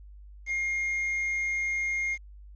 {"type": "tone with quantisation", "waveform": "triangle", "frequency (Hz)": 2131, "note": "C7", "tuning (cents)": 31, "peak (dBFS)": -25, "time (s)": [0.46, 2.18], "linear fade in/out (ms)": 50, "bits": 8, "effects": ["added 50 Hz sine -45 dBFS peak until 2.55 s", "resampled to 16000 Hz"]}